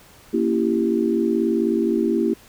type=chord; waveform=sine; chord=A# diminished seventh; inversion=none; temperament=equal with one note detuned; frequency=233.1 / 277.2 / 333.1 / 392 Hz; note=A#3 / C#4 / E4 / G4; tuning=0 / 0 / +18 / 0 cents; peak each=-22 / -27 / -21 / -23 dBFS; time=0.33-2.34 s; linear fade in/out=10 ms; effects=pink hiss -49 dBFS RMS until 2.48 s